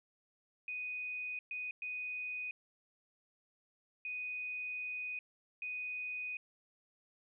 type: tone bursts at uneven times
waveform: sine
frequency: 2489 Hz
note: D#7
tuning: in tune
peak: -38 dBFS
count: 5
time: 0.68-1.39 / 1.51-1.71 / 1.82-2.51 / 4.05-5.19 / 5.62-6.37 s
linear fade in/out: 2 ms
effects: none